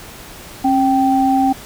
sine tone pair together, 269.9 / 779 Hz, C#4 / G5, -46 / -11 cents, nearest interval octave + tritone, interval 1835 cents, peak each -14 dBFS, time 0.64-1.53 s, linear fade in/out 10 ms, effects pink hiss -36 dBFS RMS until 1.65 s

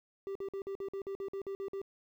triangle tone bursts, 392 Hz, G4, in tune, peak -34 dBFS, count 12, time 0.27-1.816 s, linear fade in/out 0 ms, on 83 ms, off 50 ms, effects 12-bit

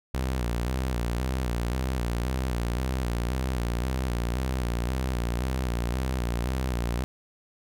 sawtooth tone with vibrato, 61.74 Hz, B1, in tune, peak -22 dBFS, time 0.14-7.04 s, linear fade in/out 0 ms, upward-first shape square, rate 1.9 Hz, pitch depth 81 cents each way, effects none

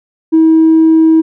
triangle tone with tanh clipping, 321.3 Hz, E4, 44 cents flat, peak -4 dBFS, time 0.32-1.22 s, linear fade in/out 20 ms, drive 5 dB, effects none

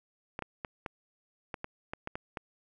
clicks, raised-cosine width 0.5 ms, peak -21 dBFS, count 10, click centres 0.391 / 0.423 / 0.648 / 0.862 / 1.542 / 1.644 / 1.935 / 2.074 / 2.155 / 2.372 s, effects none

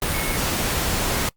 sine tone in noise, 2189 Hz, C#7, 22 cents flat, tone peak -29 dBFS, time 0.14-0.37 s, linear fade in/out 2 ms, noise pink, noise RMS -23 dBFS, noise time 0.02-1.29 s, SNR -9 dB, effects noise-tail reverb RT60 0.1 s tail -24 dB re dry + Opus 32 kbps

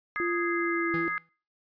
sine chord, Ab major, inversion second, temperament just, 1245.9 / 1661.2 / 2077 Hz, Eb6 / Ab6 / C7, +2 / 0 / -13 cents, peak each -33 dBFS, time 0.16-1.18 s, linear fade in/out 0 ms
sine tone with pitch glide, 346.2 to 336 Hz, F4 to E4, -15 to +33 cents, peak -28 dBFS, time 0.2-1.08 s, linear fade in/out 0 ms, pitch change -52 cents, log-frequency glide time 0.33-0.9 s
square tone with exponential decay, 164.81 Hz, E3, in tune, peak -32 dBFS, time 0.94-1.29 s, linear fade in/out 0 ms, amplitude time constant 74 ms
effects noise-tail reverb RT60 0.4 s tail -26 dB re dry + resampled to 11025 Hz

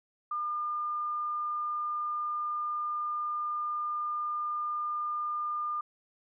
sine tone, 1206 Hz, D6, 46 cents sharp, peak -30 dBFS, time 0.31-5.81 s, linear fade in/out 5 ms, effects none

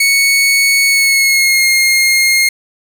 sawtooth tone with pitch glide, 2217 to 2135 Hz, C#7 to C7, 0 to +34 cents, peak -5 dBFS, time 0-2.49 s, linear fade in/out 5 ms, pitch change -66 cents, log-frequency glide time 0.88-1.67 s, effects none

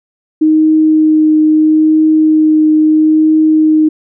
sine tone with vibrato, 311.1 Hz, D#4, in tune, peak -5 dBFS, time 0.41-3.89 s, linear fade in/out 10 ms, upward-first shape triangle, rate 0.76 Hz, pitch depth 12 cents each way, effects none

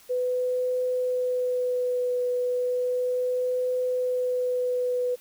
sine tone with vibrato, 499 Hz, B4, 18 cents sharp, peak -23 dBFS, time 0.09-5.16 s, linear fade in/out 20 ms, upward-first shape triangle, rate 0.34 Hz, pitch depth 16 cents each way, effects white hiss -54 dBFS RMS until 5.2 s

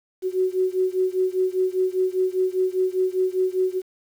sine beating tone pair, 370 / 375 Hz, F#4 / F#4, 0 / +23 cents, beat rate 5 Hz, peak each -22 / -23 dBFS, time 0.22-3.82 s, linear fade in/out 50 ms, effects 8-bit

